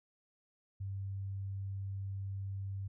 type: tone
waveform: sine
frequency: 97.7 Hz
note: G2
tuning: 5 cents flat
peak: -37 dBFS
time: 0.8-2.88 s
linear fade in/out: 10 ms
effects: none

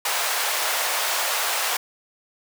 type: high-pass noise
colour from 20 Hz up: pink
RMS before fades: -24 dBFS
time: 0.05-1.77 s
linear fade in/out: 5 ms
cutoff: 630 Hz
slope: 24 dB/octave
effects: none

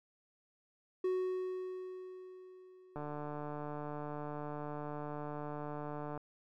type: tone with exponential decay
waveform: triangle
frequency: 370 Hz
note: F#4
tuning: in tune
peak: -28 dBFS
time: 1.04-3.76 s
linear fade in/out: 5 ms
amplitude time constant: 590 ms
type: click train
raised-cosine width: 1 ms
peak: -29 dBFS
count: 477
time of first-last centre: 2.96-6.176 s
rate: 148 Hz
effects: none

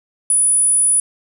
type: tone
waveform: sine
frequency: 9860 Hz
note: D#9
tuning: 17 cents flat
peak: -11 dBFS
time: 0.3-1 s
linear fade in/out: 2 ms
effects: none

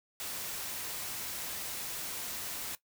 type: noise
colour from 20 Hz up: white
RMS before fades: -39 dBFS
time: 0.2-2.75 s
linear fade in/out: 0 ms
effects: noise-tail reverb RT60 0.1 s tail -17 dB re dry

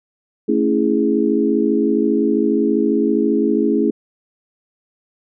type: chord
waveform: sine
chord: A major seventh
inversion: none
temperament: equal with one note detuned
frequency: 222.2 / 277.2 / 329.6 / 415.3 Hz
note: A3 / C#4 / E4 / G#4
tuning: +17 / 0 / 0 / 0 cents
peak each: -19 dBFS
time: 0.48-3.91 s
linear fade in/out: 10 ms
effects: none

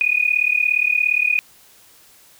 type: tone with amplitude modulation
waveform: sine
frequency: 2469 Hz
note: D#7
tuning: 14 cents flat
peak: -11 dBFS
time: 0.01-1.39 s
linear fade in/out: 0 ms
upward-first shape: sine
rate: 37.2 Hz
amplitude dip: 90%
effects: white hiss -50 dBFS RMS until 2.39 s

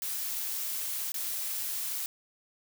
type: noise with dropouts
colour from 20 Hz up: blue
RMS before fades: -34 dBFS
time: 0.02-2.06 s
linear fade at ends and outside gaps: 1 ms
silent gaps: 1.12-1.142 s
effects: none

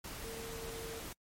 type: tone in noise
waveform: sine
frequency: 454.1 Hz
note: A#4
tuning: 45 cents flat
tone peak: -44 dBFS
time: 0.24-1 s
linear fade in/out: 5 ms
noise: pink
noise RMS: -45 dBFS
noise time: 0.04-1.13 s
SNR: -2 dB
effects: noise-tail reverb RT60 0.1 s tail -26 dB re dry + MP3 64 kbps

